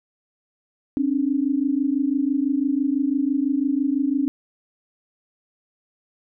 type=tone pair together; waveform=sine; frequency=267.7 / 293.7 Hz; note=C4 / D4; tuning=+40 / 0 cents; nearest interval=major second; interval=160 cents; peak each=-21 / -22 dBFS; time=0.97-4.28 s; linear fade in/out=0 ms; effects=none